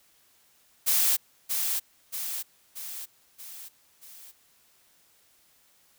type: noise with echo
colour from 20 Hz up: blue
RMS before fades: -23 dBFS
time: 0.86-1.17 s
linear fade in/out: 20 ms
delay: 630 ms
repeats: 5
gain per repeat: -5 dB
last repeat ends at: 4.32 s
effects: white hiss -63 dBFS RMS until 5.98 s